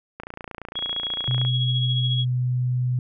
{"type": "click train", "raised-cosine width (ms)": 0.5, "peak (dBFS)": -19, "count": 37, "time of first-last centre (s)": [0.2, 1.45], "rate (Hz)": 28.8}
{"type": "tone with tremolo", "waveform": "sine", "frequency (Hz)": 3320, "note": "G#7", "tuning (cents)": -1, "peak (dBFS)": -23, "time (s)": [0.75, 2.25], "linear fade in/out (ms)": 20, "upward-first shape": "sine", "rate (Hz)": 14, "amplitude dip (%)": 50}
{"type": "tone", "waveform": "sine", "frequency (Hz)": 125.1, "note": "B2", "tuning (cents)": 23, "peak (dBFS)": -20, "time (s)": [1.28, 2.99], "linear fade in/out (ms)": 2}
{"effects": []}